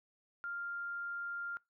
sine tone, 1396.9 Hz, F6, in tune, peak -38 dBFS, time 0.44-1.57 s, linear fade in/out 0 ms, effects noise-tail reverb RT60 0.2 s tail -23 dB re dry

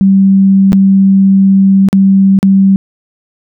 sine tone with dropouts, 194 Hz, G3, 18 cents flat, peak -3 dBFS, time 0.01-2.76 s, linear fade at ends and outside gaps 0 ms, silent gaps 0.721-0.73 / 1.887-1.929 / 2.389-2.429 s, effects none

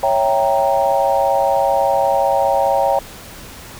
sine chord, C# diminished seventh, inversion none, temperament equal, 554.4 / 659.3 / 784 / 932.3 Hz, C#5 / E5 / G5 / Bb5, 0 / 0 / 0 / 0 cents, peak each -17 / -20 / -17 / -20 dBFS, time 0.03-2.99 s, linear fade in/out 2 ms, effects pink hiss -36 dBFS RMS until 3.79 s

